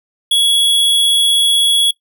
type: tone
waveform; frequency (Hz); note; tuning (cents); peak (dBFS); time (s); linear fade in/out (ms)
square; 3356; G#7; +17; -10; 0.31-1.91; 5
effects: noise-tail reverb RT60 0.1 s tail -20 dB re dry